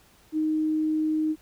sine tone, 311.1 Hz, D#4, in tune, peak -22 dBFS, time 0.32-1.36 s, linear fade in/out 50 ms, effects pink hiss -58 dBFS RMS until 1.41 s

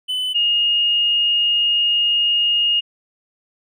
triangle / sine tone pair in turn, 3012 / 2851 Hz, F#7 / F7, +30 / +35 cents, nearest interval minor second, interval 95 cents, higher first, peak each -18 / -14 dBFS, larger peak second, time 0.08-0.34 / 0.34-2.81 s, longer second, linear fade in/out 20 ms, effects none

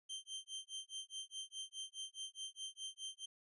sawtooth tone with tremolo, 3136 Hz, G7, in tune, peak -39 dBFS, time 0.09-3.26 s, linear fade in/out 10 ms, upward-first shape sine, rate 4.8 Hz, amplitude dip 100%, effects resampled to 24000 Hz

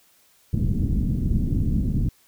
pink low-pass noise, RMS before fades -22 dBFS, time 0.53-2.09 s, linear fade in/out 5 ms, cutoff 250 Hz, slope 24 dB/octave, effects white hiss -59 dBFS RMS until 2.27 s

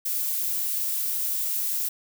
violet noise, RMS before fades -27 dBFS, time 0.05-1.89 s, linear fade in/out 10 ms, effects none

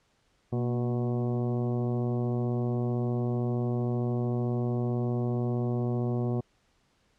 harmonic tone with a mistuned harmonic, 122 Hz, B2, 21 cents flat, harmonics 1 / 2 / 3 / 4 / 5 / 6 / 7 / 8 / 9, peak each -28 / -32 / -34 / -40 / -42 / -43 / -52 / -54 / -51 dBFS, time 0.52-6.41 s, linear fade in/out 10 ms, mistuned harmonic 2, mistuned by -47 cents, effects pink hiss -69 dBFS RMS until 7.18 s + low-pass 7000 Hz 12 dB/octave

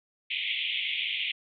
white band-pass noise, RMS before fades -31 dBFS, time 0.3-1.32 s, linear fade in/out 10 ms, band 2100 to 3500 Hz, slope 96 dB/octave, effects none

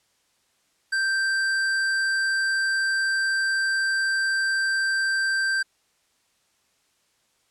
sine tone with hard clipping, 1568 Hz, G6, in tune, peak -23 dBFS, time 0.92-5.63 s, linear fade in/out 10 ms, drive 13 dB, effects white hiss -67 dBFS RMS until 7.5 s + low-pass 9000 Hz 12 dB/octave

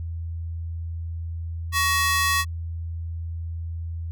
sawtooth ring-modulated tone, 1500 Hz, F#6, 23 cents sharp, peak -13 dBFS, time 1.72-2.45 s, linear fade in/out 50 ms, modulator 383 Hz, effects added 83 Hz sine -28 dBFS peak until 4.11 s

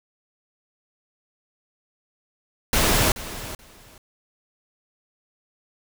pink noise with echo, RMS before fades -19 dBFS, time 2.73-3.12 s, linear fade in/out 2 ms, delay 430 ms, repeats 2, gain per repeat -15 dB, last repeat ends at 3.98 s, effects none

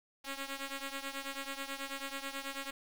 5% pulse ring-modulated tone, 274.2 Hz, C#4, 19 cents flat, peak -25 dBFS, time 0.24-2.71 s, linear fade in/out 10 ms, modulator 818 Hz, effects none

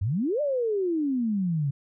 sine exponential two-way sweep, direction up then down, 87.31 to 608 to 134.5 Hz, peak -23 dBFS, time 0.01-1.71 s, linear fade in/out 10 ms, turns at 0.41 s, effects none

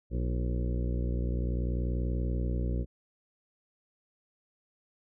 harmonic tone with a mistuned harmonic, 60.5 Hz, B1, 35 cents flat, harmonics 1 / 2 / 3 / 4 / 5 / 6 / 7 / 8 / 9, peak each -29 / -35 / -39 / -41 / -43 / -45 / -46 / -47 / -48 dBFS, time 0.1-2.86 s, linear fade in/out 50 ms, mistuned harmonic 5, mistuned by +61 cents, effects none

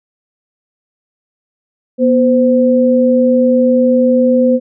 sine tone pair together, 243 / 515 Hz, B3 / C5, -28 / -28 cents, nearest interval octave + minor second, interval 1300 cents, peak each -10 dBFS, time 1.98-4.6 s, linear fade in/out 50 ms, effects none

